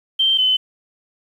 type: tone pair in turn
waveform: sine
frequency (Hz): 3136 / 3040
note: G7 / F#7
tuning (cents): 0 / +46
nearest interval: minor second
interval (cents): 54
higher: first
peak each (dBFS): -13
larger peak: neither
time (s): 0.19-0.38 / 0.38-0.57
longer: neither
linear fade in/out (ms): 10
effects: 8-bit